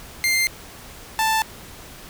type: tone pair in turn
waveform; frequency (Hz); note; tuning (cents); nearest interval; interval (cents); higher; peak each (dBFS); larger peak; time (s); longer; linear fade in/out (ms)
sawtooth; 2099 / 882.5; C7 / A5; +5 / +5; octave + minor third; 1500; first; -14; neither; 0.24-0.47 / 1.19-1.42; neither; 0
effects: pink hiss -41 dBFS RMS until 2.09 s